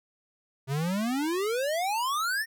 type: exponential sweep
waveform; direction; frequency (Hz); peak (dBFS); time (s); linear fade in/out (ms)
square; up; 130 to 1864.7; -27; 0.67-2.46; 50
effects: none